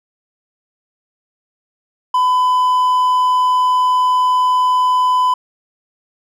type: tone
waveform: triangle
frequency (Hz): 1005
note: B5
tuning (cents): +30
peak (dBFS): -9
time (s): 2.14-5.34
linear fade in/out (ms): 5
effects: none